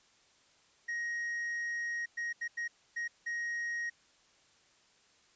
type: tone bursts at uneven times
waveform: triangle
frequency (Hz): 1881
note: A#6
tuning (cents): +15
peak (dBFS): -32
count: 6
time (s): 0.88-2.06 / 2.17-2.33 / 2.41-2.48 / 2.57-2.68 / 2.96-3.08 / 3.26-3.9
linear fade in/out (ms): 10
effects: white hiss -66 dBFS RMS until 5.35 s + resampled to 16000 Hz